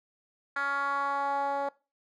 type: tone with band-pass filter sweep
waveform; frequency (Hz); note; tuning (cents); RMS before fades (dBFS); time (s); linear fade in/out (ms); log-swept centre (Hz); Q
10% pulse; 280; C#4; +18; -30; 0.56-1.69; 5; 1500 to 670; 3.2
effects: noise-tail reverb RT60 0.3 s tail -21 dB re dry